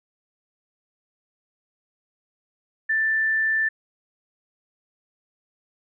sine tone, 1769 Hz, A6, 9 cents sharp, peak -19 dBFS, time 2.89-3.69 s, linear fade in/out 10 ms, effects none

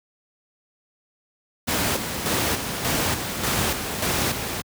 pink noise with tremolo, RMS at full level -22 dBFS, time 1.67-4.62 s, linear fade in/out 20 ms, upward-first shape square, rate 1.7 Hz, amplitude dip 50%, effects high-pass 80 Hz 12 dB/octave

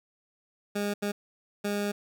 20% pulse tone bursts at uneven times, 204.5 Hz, G#3, 26 cents flat, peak -23 dBFS, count 3, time 0.75-0.94 / 1.02-1.12 / 1.64-1.92 s, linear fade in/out 10 ms, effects none

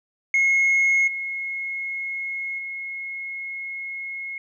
sine tone with level steps, 2166 Hz, C#7, 41 cents flat, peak -14 / -26 / -29 dBFS, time 0.34-4.38 s, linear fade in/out 2 ms, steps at 1.07 / 2.58 s, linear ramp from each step 10 ms, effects tanh soft clip ceiling -14 dBFS

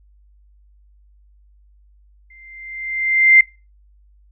sine tone with exponential growth, 2089 Hz, C7, 3 cents flat, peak -4 dBFS, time 2.3-3.41 s, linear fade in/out 5 ms, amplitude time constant 240 ms, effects noise-tail reverb RT60 0.3 s tail -23 dB re dry + added 50 Hz sine -49 dBFS peak until 4.31 s

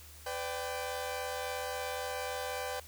sawtooth chord, G major, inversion first, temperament equal with one note detuned, 503.7 / 587.3 / 784 Hz, B4 / D5 / G5, +34 / 0 / 0 cents, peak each -35 / -38 / -36 dBFS, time 0.26-2.8 s, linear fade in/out 5 ms, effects added 76 Hz sine -53 dBFS peak until 2.87 s + white hiss -54 dBFS RMS until 2.87 s

